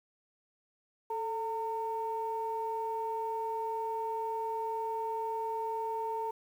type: tone pair together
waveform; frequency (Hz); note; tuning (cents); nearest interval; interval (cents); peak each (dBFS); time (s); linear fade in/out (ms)
sine; 440 / 911; A4 / A#5; 0 / -40; octave + minor second; 1260; -36 / -33; 1.1-6.31; 5
effects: tanh soft clip ceiling -25 dBFS + 10-bit